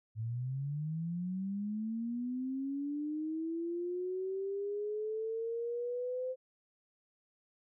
sine linear sweep, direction up, 107.4 to 517 Hz, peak -34 dBFS, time 0.15-6.36 s, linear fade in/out 50 ms, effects none

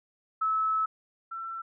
sine tone pair in turn, 1300 / 1342.7 Hz, E6 / E6, -24 / +31 cents, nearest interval minor second, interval 55 cents, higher second, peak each -24 / -34 dBFS, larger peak first, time 0.41-0.86 / 1.31-1.62 s, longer first, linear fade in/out 10 ms, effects none

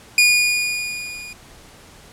sawtooth tone with level ramp, 2444 Hz, D#7, 32 cents flat, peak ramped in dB -6 to -30 dBFS, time 0.18-1.33 s, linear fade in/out 2 ms, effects pink hiss -45 dBFS RMS until 2.12 s + low-pass 11000 Hz 12 dB/octave

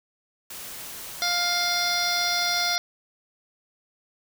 white noise, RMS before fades -38 dBFS, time 0.5-2.76 s, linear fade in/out 5 ms
harmonic tone, 703 Hz, F5, 11 cents sharp, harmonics 1 / 2 / 3 / 5 / 6 / 7 / 8, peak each -30 / -30 / -30 / -30 / -30 / -30 / -30 dBFS, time 1.22-2.78 s, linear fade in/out 0 ms
effects none

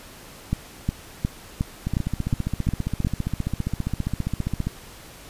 two click trains, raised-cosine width 5 ms, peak -12 / -9 dBFS, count 43 / 8, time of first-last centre 1.87-4.67 / 0.53-3.048 s, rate 15 / 2.78 Hz, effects pink hiss -44 dBFS RMS until 5.29 s + resampled to 32000 Hz

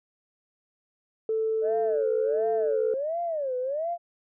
sine tone, 441.7 Hz, A4, 7 cents sharp, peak -23 dBFS, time 1.29-2.94 s, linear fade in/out 2 ms
sine tone with vibrato, 589 Hz, D5, 5 cents sharp, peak -26 dBFS, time 1.61-3.98 s, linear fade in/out 50 ms, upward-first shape sine, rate 1.4 Hz, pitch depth 280 cents each way
effects tanh soft clip ceiling -16 dBFS

